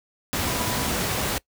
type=tone in noise; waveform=sine; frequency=987.8 Hz; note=B5; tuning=in tune; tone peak=-35 dBFS; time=0.47-0.88 s; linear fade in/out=0 ms; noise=pink; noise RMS=-25 dBFS; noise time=0.33-1.38 s; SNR=-13 dB; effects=noise-tail reverb RT60 0.1 s tail -22 dB re dry + high-pass 60 Hz 12 dB/octave